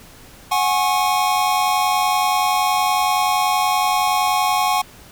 square chord, F# suspended second, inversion none, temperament equal with one note detuned, 740 / 830.6 / 1089.7 Hz, F#5 / G#5 / C#6, 0 / 0 / -30 cents, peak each -21 dBFS, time 0.51-4.82 s, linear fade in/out 10 ms, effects pink hiss -44 dBFS RMS until 5.11 s

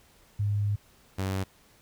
sine / sawtooth tone pair in turn, 102.7 / 95.66 Hz, G#2 / G2, -19 / -42 cents, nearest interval minor second, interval 123 cents, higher first, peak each -24 dBFS, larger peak neither, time 0.39-0.76 / 1.18-1.44 s, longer first, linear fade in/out 10 ms, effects pink hiss -60 dBFS RMS until 1.81 s

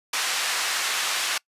pink band-pass noise, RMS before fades -26 dBFS, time 0.13-1.38 s, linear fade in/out 5 ms, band 1300 to 8400 Hz, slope 12 dB/octave, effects noise-tail reverb RT60 0.1 s tail -25 dB re dry + resampled to 32000 Hz

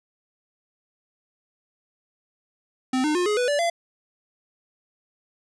square tone with pitch steps, 258.3 / 303.6 / 356.9 / 419.6 / 493.3 / 579.9 / 681.7 Hz, C4 / D#4 / F4 / G#4 / B4 / D5 / F5, -22 / -42 / +38 / +18 / -2 / -22 / -42 cents, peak -21 dBFS, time 2.93-3.7 s, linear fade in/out 5 ms, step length 110 ms, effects resampled to 22050 Hz

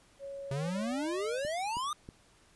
sine tone with pitch glide, 554.4 to 611.6 Hz, C#5 to D#5, 0 to -30 cents, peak -39 dBFS, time 0.19-1.41 s, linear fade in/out 50 ms, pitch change +170 cents, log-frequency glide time 0.84-1.04 s
square exponential sweep, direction up, 131.4 to 1244.5 Hz, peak -33 dBFS, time 0.51-1.93 s, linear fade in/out 2 ms
click train, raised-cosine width 3 ms, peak -31 dBFS, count 3, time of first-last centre 1.45-2.089 s, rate 3.13 Hz
effects pink hiss -63 dBFS RMS until 2.55 s + resampled to 24000 Hz

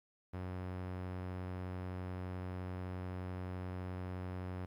sawtooth tone, 91.6 Hz, F#2, 17 cents flat, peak -36 dBFS, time 0.33-4.66 s, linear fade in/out 10 ms, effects low-pass 2000 Hz 12 dB/octave + 12-bit

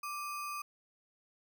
sine tone with sample-and-hold, 1174.7 Hz, D6, in tune, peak -37 dBFS, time 0.03-0.62 s, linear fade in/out 5 ms, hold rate 3675 Hz, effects none

